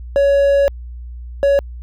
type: tone pair in turn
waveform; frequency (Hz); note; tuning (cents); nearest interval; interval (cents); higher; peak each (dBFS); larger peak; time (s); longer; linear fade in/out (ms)
triangle; 560 / 560; C#5 / C#5; +18 / +18; unison; 0; neither; -8; neither; 0.16-0.68 / 1.43-1.59; first; 0
effects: added 60 Hz sine -28 dBFS peak until 1.82 s